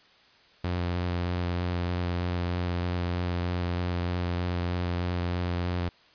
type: tone with vibrato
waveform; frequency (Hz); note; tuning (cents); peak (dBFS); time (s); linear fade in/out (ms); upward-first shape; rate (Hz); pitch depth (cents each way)
sawtooth; 88.3; F2; +20; -23; 0.64-5.89; 5; square; 3.2; 11
effects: white hiss -58 dBFS RMS until 6.14 s + resampled to 11025 Hz